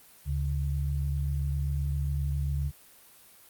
sine tone pair together, 72.5 / 140.06 Hz, D2 / C#3, -22 / +18 cents, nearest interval major seventh, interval 1140 cents, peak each -28 / -31 dBFS, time 0.25-2.72 s, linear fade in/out 50 ms, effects white hiss -55 dBFS RMS until 3.49 s + Opus 32 kbps

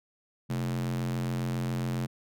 square tone with high-pass filter, 43.65 Hz, F1, in tune, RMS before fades -31 dBFS, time 0.49-2.07 s, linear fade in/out 20 ms, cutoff 160 Hz, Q 9.2, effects none

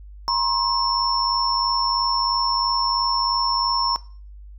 sine tone cluster, 956 / 1059 / 5400 Hz, A#5 / C6 / E8, +43 / +21 / +41 cents, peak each -23 dBFS, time 0.28-3.96 s, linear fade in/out 0 ms, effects noise-tail reverb RT60 0.4 s tail -19 dB re dry + added 50 Hz sine -38 dBFS peak until 4.58 s

